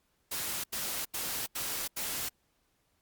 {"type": "noise bursts", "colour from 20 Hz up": "white", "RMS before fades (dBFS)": -35, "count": 5, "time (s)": [0.31, 2.292], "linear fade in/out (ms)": 10, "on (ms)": 330, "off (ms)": 83, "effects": ["pink hiss -74 dBFS RMS until 3.01 s", "Opus 48 kbps"]}